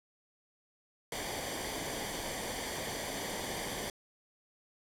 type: noise with comb filter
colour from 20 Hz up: pink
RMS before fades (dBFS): -38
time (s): 1.12-3.9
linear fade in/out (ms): 2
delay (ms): 0.75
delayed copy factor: -0.65
effects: low-pass 12000 Hz 12 dB/octave